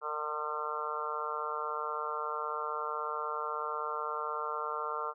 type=harmonic tone with a mistuned harmonic; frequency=150.9 Hz; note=D3; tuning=47 cents sharp; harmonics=3 / 4 / 5 / 6 / 7 / 8 / 9; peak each=-41 / -44 / -47 / -42 / -40 / -38 / -39 dBFS; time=0.01-5.14 s; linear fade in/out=50 ms; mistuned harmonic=3; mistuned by=+17 cents; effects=none